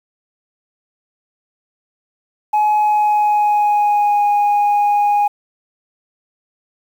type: tone with pitch glide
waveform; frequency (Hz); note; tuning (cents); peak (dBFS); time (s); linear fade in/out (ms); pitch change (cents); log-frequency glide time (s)
sine; 845 to 823.8; G#5 to G#5; +30 to -14; -9; 2.53-5.28; 10; -44; 2.77-4.26
effects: tanh soft clip ceiling -10 dBFS + 7-bit